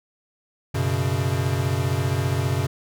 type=chord; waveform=square; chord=F# suspended fourth; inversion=none; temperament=equal with one note detuned; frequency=94.5 / 123.47 / 138.59 Hz; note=F#2 / B2 / C#3; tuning=+37 / 0 / 0 cents; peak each=-26 dBFS; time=0.74-2.67 s; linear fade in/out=10 ms; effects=none